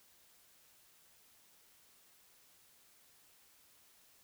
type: silence
effects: white hiss -66 dBFS RMS until 4.23 s